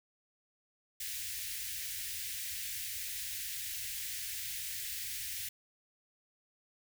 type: band-stop noise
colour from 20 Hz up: white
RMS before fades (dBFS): -40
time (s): 1-5.49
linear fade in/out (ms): 5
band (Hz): 120 to 1700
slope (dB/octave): 48
effects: none